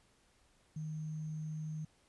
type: tone with sample-and-hold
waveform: sine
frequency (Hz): 155.56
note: D#3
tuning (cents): 0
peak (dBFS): -38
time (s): 0.76-1.85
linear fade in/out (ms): 5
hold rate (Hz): 6300
effects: pink hiss -70 dBFS RMS until 2.08 s + resampled to 24000 Hz